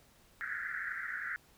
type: band-pass noise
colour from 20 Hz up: pink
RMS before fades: -39 dBFS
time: 0.41-1.36 s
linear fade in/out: 0 ms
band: 1400 to 2000 Hz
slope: 96 dB/octave
effects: pink hiss -64 dBFS RMS until 1.57 s